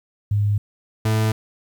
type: tone pair in turn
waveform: sine / 40% pulse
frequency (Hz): 103.1 / 109.41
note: G#2 / A2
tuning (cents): -12 / -9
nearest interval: minor second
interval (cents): 103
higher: second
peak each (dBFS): -16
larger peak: neither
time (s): 0.31-0.58 / 1.05-1.32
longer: neither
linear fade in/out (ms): 5
effects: 9-bit